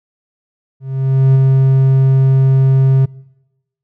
triangle tone with ADSR envelope, 133.5 Hz, C3, 35 cents sharp, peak -3 dBFS, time 0.8-3.06 s, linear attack 550 ms, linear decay 15 ms, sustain -2 dB, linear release 13 ms, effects noise-tail reverb RT60 1.0 s tail -23 dB re dry

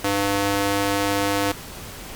square tone with high-pass filter, 100.2 Hz, G2, 38 cents sharp, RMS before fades -22 dBFS, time 0.04-1.52 s, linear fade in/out 5 ms, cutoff 330 Hz, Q 0.71, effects pink hiss -37 dBFS RMS until 2.15 s + Opus 48 kbps

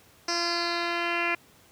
10% pulse tone with low-pass filter sweep, 343.3 Hz, F4, 30 cents flat, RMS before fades -28 dBFS, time 0.28-1.35 s, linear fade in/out 5 ms, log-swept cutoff 5600 to 2500 Hz, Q 5.4, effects pink hiss -57 dBFS RMS until 1.71 s + high-pass 80 Hz 12 dB/octave

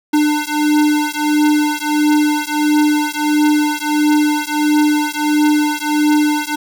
square beating tone pair, 299 / 300.5 Hz, D4 / D4, +31 / +40 cents, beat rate 1.5 Hz, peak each -16 dBFS, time 0.13-6.56 s, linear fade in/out 10 ms, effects none

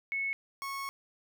sine / 30% pulse tone pair in turn, 2200 / 1100 Hz, C#7 / C#6, -14 / -14 cents, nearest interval octave, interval 1200 cents, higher first, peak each -30 / -33 dBFS, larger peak first, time 0.12-0.33 / 0.62-0.89 s, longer second, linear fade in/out 0 ms, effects none

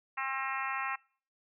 harmonic tone, 267.5 Hz, C4, 38 cents sharp, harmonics 3 / 4 / 5 / 6 / 7 / 8 / 9 / 10, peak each -41 / -37 / -39 / -45 / -39 / -43 / -44 / -43 dBFS, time 0.17-0.96 s, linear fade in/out 10 ms, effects noise-tail reverb RT60 0.5 s tail -26 dB re dry

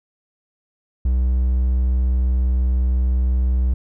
triangle tone, 62.9 Hz, B1, 32 cents sharp, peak -13 dBFS, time 1.05-3.74 s, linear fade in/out 5 ms, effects none

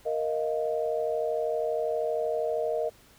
sine chord, Bb suspended fourth, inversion none, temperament equal with one note detuned, 466.2 / 625.9 / 698.5 Hz, Bb4 / Eb5 / F5, 0 / +10 / 0 cents, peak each -29 / -29 / -35 dBFS, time 0.05-2.9 s, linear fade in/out 20 ms, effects pink hiss -57 dBFS RMS until 3.18 s

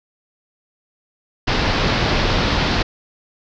pink low-pass noise, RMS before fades -18 dBFS, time 1.47-2.83 s, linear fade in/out 10 ms, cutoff 5200 Hz, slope 48 dB/octave, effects none

